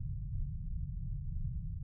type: low-pass noise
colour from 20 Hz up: pink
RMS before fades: -38 dBFS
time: 0-1.83 s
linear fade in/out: 5 ms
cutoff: 160 Hz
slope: 48 dB/octave
effects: none